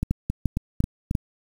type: two click trains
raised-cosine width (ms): 5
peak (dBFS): -11 / -9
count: 5 / 4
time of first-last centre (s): 0.03-1.111 / 0.11-1.152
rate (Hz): 3.7 / 2.88
effects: 7-bit